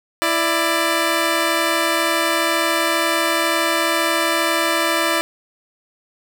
10% pulse tone pair together, 331.7 / 591 Hz, E4 / D5, +11 / +11 cents, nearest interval minor seventh, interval 1000 cents, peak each -11 dBFS, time 0.22-5.21 s, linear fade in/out 0 ms, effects none

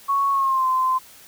sine tone with pitch glide, 1108.7 to 1034.5 Hz, C#6 to C6, 0 to -20 cents, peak -17 dBFS, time 0.08-0.99 s, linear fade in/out 20 ms, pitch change -120 cents, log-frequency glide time 0.31-0.67 s, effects white hiss -47 dBFS RMS until 1.27 s

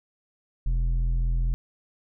square tone with low-pass filter, 42.24 Hz, E1, 43 cents sharp, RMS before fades -24 dBFS, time 0.66-1.54 s, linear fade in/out 0 ms, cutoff 100 Hz, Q 1.3, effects none

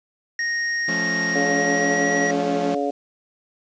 square tone with pitch glide, 1864.7 to 1911.6 Hz, A#6 to A#6, 0 to +43 cents, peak -22 dBFS, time 0.39-2.31 s, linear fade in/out 2 ms, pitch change +43 cents, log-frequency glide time 1.26-2.08 s
sawtooth chord, F augmented, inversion none, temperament equal with one note detuned, 174.61 / 217.2 / 277.2 Hz, F3 / A3 / C#4, 0 / -22 / 0 cents, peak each -25 / -27 / -27 dBFS, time 0.88-2.75 s, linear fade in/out 5 ms
harmonic tone, 141.7 Hz, C#3, 38 cents sharp, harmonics 2 / 3 / 4 / 5, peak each -26 / -26 / -26 / -26 dBFS, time 1.35-2.91 s, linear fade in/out 10 ms
effects resampled to 16000 Hz + 8-bit

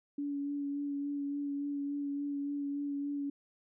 sine tone with vibrato, 284.6 Hz, C#4, 46 cents sharp, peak -33 dBFS, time 0.18-3.3 s, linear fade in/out 5 ms, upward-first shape sine, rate 3.5 Hz, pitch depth 16 cents each way, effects none

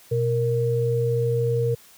sine tone pair together, 122.7 / 466.2 Hz, B2 / A#4, -11 / 0 cents, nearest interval octave + major seventh, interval 2311 cents, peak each -22 dBFS, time 0.11-1.75 s, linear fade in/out 10 ms, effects white hiss -51 dBFS RMS until 1.97 s + high-pass 60 Hz 12 dB/octave

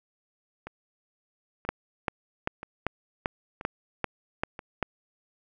two click trains, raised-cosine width 0.5 ms, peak -23 / -11 dBFS, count 5 / 9, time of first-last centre 0.67-4.592 / 1.69-4.827 s, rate 1.02 / 2.55 Hz, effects none

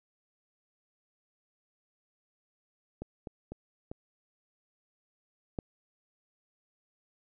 clicks, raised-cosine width 2 ms, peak -25 / -26 / -27 / -26 / -20 dBFS, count 5, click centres 3.02 / 3.272 / 3.52 / 3.915 / 5.588 s, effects none

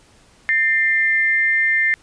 sine tone pair together, 1799.7 / 2093 Hz, A6 / C7, +39 / 0 cents, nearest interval minor third, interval 261 cents, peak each -17 dBFS, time 0.49-1.94 s, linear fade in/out 0 ms, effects pink hiss -52 dBFS RMS until 2.02 s + resampled to 22050 Hz

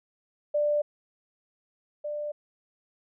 sine tone pair in turn, 591 / 593.2 Hz, D5 / D5, +11 / +17 cents, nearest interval unison, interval 6 cents, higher second, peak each -22 / -30 dBFS, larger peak first, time 0.54-0.82 / 2.04-2.32 s, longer neither, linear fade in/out 10 ms, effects none

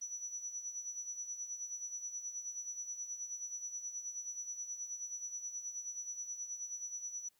sine tone with tremolo, 5910 Hz, F#8, 3 cents flat, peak -38 dBFS, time 0.01-7.29 s, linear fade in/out 10 ms, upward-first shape sine, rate 9.4 Hz, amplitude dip 65%, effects white hiss -75 dBFS RMS until 7.39 s

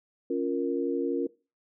sine chord, Bb minor, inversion first, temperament equal, 277.2 / 349.2 / 466.2 Hz, Db4 / F4 / Bb4, 0 / 0 / 0 cents, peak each -30 dBFS, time 0.3-1.27 s, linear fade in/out 5 ms, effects noise-tail reverb RT60 0.3 s tail -20 dB re dry

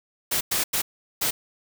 white noise bursts at uneven times, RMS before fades -24 dBFS, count 4, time 0.31-0.41 / 0.51-0.64 / 0.73-0.82 / 1.21-1.31 s, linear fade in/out 10 ms, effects none

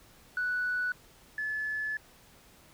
sine tone pair in turn, 1480 / 1725.6 Hz, F#6 / A6, 0 / -34 cents, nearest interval minor third, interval 266 cents, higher second, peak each -27 / -30 dBFS, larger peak first, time 0.37-0.92 / 1.38-1.97 s, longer second, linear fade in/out 2 ms, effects tanh soft clip ceiling -24 dBFS + pink hiss -58 dBFS RMS until 2.73 s

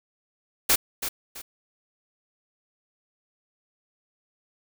white noise with echo, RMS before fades -19 dBFS, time 0.69-0.76 s, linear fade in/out 10 ms, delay 330 ms, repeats 2, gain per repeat -10 dB, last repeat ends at 1.42 s, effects none

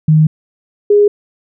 sine tone pair in turn, 155.56 / 412 Hz, D#3 / G#4, 0 / -14 cents, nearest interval octave + perfect fourth, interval 1686 cents, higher second, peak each -5 dBFS, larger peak neither, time 0.08-0.27 / 0.9-1.08 s, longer first, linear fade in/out 5 ms, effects none

